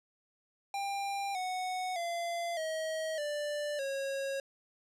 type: tone with pitch steps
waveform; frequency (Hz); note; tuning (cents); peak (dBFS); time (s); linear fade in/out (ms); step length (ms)
square; 796 / 738.4 / 685 / 635.4 / 589.5 / 546.8; G5 / F#5 / F5 / D#5 / D5 / C#5; +26 / -4 / -34 / +36 / +6 / -24; -34; 0.74-4.4; 2; 610
effects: low-pass 10000 Hz 12 dB/octave